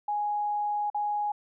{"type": "tone with dropouts", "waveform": "sine", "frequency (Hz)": 830.6, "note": "G#5", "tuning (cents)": 0, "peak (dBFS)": -26, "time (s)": [0.08, 1.32], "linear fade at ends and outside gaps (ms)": 5, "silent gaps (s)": [0.901, 0.945], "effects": []}